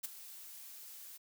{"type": "noise with ADSR envelope", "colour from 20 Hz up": "blue", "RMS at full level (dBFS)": -36, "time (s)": [0.03, 1.18], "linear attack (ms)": 16, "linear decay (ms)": 15, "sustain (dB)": -15, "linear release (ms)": 17, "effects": []}